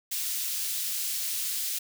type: high-pass noise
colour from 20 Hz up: white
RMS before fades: -31 dBFS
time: 0.11-1.79 s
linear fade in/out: 10 ms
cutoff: 3100 Hz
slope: 12 dB/octave
effects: none